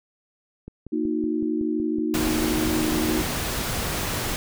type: click train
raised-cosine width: 3 ms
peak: -24 dBFS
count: 13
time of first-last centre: 0.68-2.919 s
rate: 5.36 Hz
type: chord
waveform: sine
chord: D# minor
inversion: second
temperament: equal with one note detuned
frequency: 233.1 / 311.1 / 363 Hz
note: A#3 / D#4 / F#4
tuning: 0 / 0 / -33 cents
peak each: -28 / -24 / -29 dBFS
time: 0.92-3.22 s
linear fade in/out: 10 ms
type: noise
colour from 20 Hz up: pink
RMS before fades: -27 dBFS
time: 2.14-4.36 s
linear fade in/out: 0 ms
effects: none